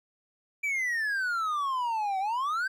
triangle exponential two-way sweep, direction down then up, 2349 to 750 to 1592 Hz, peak -25 dBFS, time 0.63-2.68 s, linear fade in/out 10 ms, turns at 2.19 s, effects none

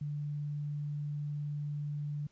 sine tone, 146.83 Hz, D3, in tune, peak -34 dBFS, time 0.01-2.27 s, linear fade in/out 5 ms, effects pink hiss -70 dBFS RMS until 2.31 s + resampled to 16000 Hz

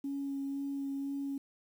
sine tone with vibrato, 277.2 Hz, C#4, in tune, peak -33 dBFS, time 0.04-1.38 s, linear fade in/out 5 ms, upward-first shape sine, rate 2 Hz, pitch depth 12 cents each way, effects tanh soft clip ceiling -29 dBFS + 10-bit

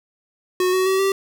square tone with pitch steps, 366.3 / 373.8 / 381.4 / 389.2 Hz, F#4 / F#4 / G4 / G4, -17 / +18 / -47 / -12 cents, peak -17 dBFS, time 0.6-1.12 s, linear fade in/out 2 ms, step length 130 ms, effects none

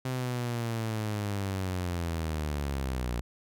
sawtooth linear sweep, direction down, 130 to 58.27 Hz, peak -26 dBFS, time 0.05-3.21 s, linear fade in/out 5 ms, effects none

